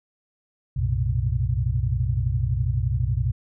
sine tone cluster, 62.8 / 92.6 / 115.8 / 127.7 Hz, B1 / F#2 / A#2 / C3, +30 / +2 / -11 / -42 cents, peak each -26 dBFS, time 0.76-3.32 s, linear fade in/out 10 ms, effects none

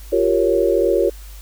sine chord, G half-diminished seventh, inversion third, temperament equal, 349.2 / 392 / 466.2 / 554.4 Hz, F4 / G4 / Bb4 / Db5, 0 / 0 / 0 / 0 cents, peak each -19 dBFS, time 0.12-1.1 s, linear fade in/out 10 ms, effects added 50 Hz sine -34 dBFS peak until 1.41 s + white hiss -45 dBFS RMS until 1.41 s

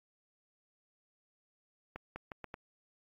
accelerating click train, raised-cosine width 0.5 ms, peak -27 dBFS, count 5, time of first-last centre 1.96-2.541 s, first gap 200 ms, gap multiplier 0.79, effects AAC 64 kbps

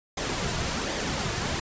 pink noise with flanger, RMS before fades -29 dBFS, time 0.17-1.6 s, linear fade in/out 5 ms, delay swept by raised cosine 0.7 to 3.8 ms, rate 1.3 Hz, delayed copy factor -0.5, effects resampled to 16000 Hz

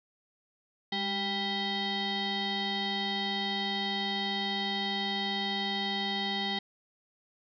sine tone with frequency modulation, 1975.5 Hz, B6, in tune, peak -29 dBFS, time 0.92-6.59 s, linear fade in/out 5 ms, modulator 591 Hz, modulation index 3.7, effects none

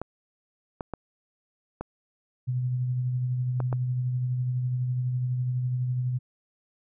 clicks, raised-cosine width 1 ms, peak -18 dBFS, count 6, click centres 0.016 / 0.808 / 0.937 / 1.81 / 3.603 / 3.728 s
sine tone with tremolo, 125.6 Hz, B2, 30 cents sharp, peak -23 dBFS, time 2.47-6.19 s, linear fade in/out 20 ms, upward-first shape triangle, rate 12 Hz, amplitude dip 35%
effects none

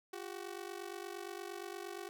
sawtooth ring-modulated tone, 376 Hz, F#4, 28 cents sharp, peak -36 dBFS, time 0.13-2.09 s, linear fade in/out 0 ms, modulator 24.3 Hz, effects none

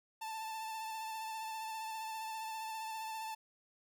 45% pulse tone with vibrato, 883 Hz, A5, 6 cents sharp, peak -40 dBFS, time 0.21-3.35 s, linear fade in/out 10 ms, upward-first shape triangle, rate 15 Hz, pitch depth 28 cents each way, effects none

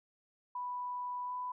sine tone with pitch glide, 987.8 to 995.2 Hz, B5 to B5, 0 to +13 cents, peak -36 dBFS, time 0.55-1.52 s, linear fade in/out 5 ms, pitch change +13 cents, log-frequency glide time 1.24-1.33 s, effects none

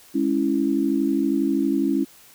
sine chord, C# minor, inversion second, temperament equal, 207.7 / 277.2 / 329.6 Hz, G#3 / C#4 / E4, 0 / 0 / 0 cents, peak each -26 / -21 / -23 dBFS, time 0.14-2.05 s, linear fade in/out 20 ms, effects white hiss -50 dBFS RMS until 2.34 s

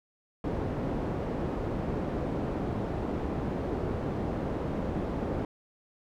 white low-pass noise, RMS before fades -32 dBFS, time 0.44-5.45 s, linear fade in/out 2 ms, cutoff 420 Hz, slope 12 dB/octave, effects none

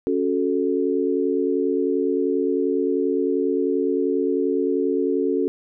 sine chord, F# minor, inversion second, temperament equal, 277.2 / 370 / 440 Hz, C#4 / F#4 / A4, 0 / 0 / 0 cents, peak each -23 dBFS, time 0.07-5.48 s, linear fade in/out 0 ms, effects none

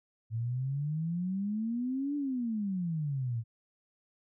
sine exponential two-way sweep, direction up then down, 110.1 to 293.7 to 110.1 Hz, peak -30 dBFS, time 0.3-3.44 s, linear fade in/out 50 ms, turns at 2.16 s, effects none

